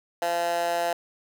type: tone with high-pass filter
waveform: 15% pulse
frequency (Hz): 171.5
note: F3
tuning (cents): -31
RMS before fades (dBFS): -26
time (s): 0.22-0.93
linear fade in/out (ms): 2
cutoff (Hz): 690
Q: 2.9
effects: none